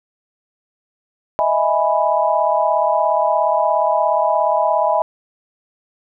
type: chord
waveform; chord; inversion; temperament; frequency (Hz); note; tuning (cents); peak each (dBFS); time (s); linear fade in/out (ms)
sine; E major seventh; third; equal; 622.3 / 659.3 / 830.6 / 987.8; D#5 / E5 / G#5 / B5; 0 / 0 / 0 / 0; -19; 1.39-5.02; 0
effects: none